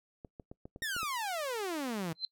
clicks, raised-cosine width 2 ms, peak -32 dBFS, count 8, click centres 0.248 / 0.398 / 0.515 / 0.655 / 0.761 / 0.821 / 0.965 / 1.031 s
sawtooth exponential sweep, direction down, 1884 to 155.56 Hz, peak -30 dBFS, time 0.82-2.13 s, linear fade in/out 5 ms
sine tone with exponential growth, 4093 Hz, C8, 39 cents flat, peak -28 dBFS, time 2.15-2.25 s, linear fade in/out 1 ms, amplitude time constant 20 ms
effects noise-tail reverb RT60 0.1 s tail -24 dB re dry

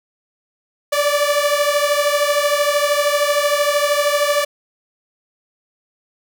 sawtooth beating tone pair, 577 / 590 Hz, D5 / D5, -31 / +8 cents, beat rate 13 Hz, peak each -13 / -15 dBFS, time 0.92-4.45 s, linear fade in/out 10 ms, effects none

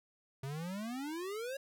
square exponential sweep, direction up, 130.81 to 559 Hz, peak -39 dBFS, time 0.43-1.57 s, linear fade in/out 5 ms, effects none

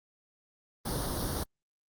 pink noise with comb filter, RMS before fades -33 dBFS, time 0.85-1.44 s, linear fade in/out 10 ms, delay 0.2 ms, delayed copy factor +0.85, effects Opus 32 kbps

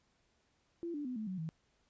sine tone with pitch steps, 340 / 292.6 / 251.8 / 216.7 / 186.46 / 160.46 Hz, F4 / D4 / B3 / A3 / F#3 / E3, -46 / -6 / +34 / -26 / +14 / -46 cents, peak -37 dBFS, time 0.83-1.49 s, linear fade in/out 0 ms, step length 110 ms, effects pink hiss -75 dBFS RMS until 1.89 s + resampled to 16000 Hz

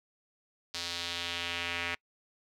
square tone with band-pass filter sweep, 86 Hz, F2, 26 cents flat, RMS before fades -36 dBFS, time 0.74-1.95 s, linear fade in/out 5 ms, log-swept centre 4500 to 2300 Hz, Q 2.2, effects noise-tail reverb RT60 0.1 s tail -26 dB re dry

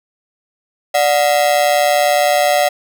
45% pulse ring-modulated tone, 658 Hz, E5, 3 cents flat, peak -8 dBFS, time 0.94-2.69 s, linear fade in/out 10 ms, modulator 69.7 Hz, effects none

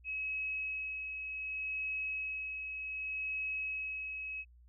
sine tone with tremolo, 2562 Hz, E7, 50 cents flat, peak -34 dBFS, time 0.04-4.45 s, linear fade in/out 50 ms, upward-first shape sine, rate 0.66 Hz, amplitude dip 40%, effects added 60 Hz sine -57 dBFS peak until 4.68 s

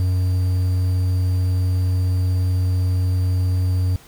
triangle tone with quantisation, 91.8 Hz, F#2, 13 cents flat, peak -14 dBFS, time 0-3.96 s, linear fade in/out 0 ms, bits 7, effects pink hiss -47 dBFS RMS until 4.07 s

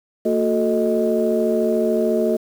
sine tone cluster, 227.8 / 364.8 / 438.6 / 625 Hz, A#3 / F#4 / A4 / D#5, -40 / -24 / -6 / +8 cents, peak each -21 dBFS, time 0.25-2.37 s, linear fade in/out 10 ms, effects tanh soft clip ceiling -7 dBFS + 7-bit

